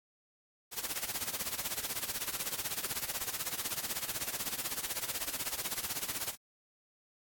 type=noise with tremolo; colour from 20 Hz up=white; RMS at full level=-34 dBFS; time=0.71-6.36 s; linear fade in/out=50 ms; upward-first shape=sine; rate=16 Hz; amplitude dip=80%; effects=AAC 64 kbps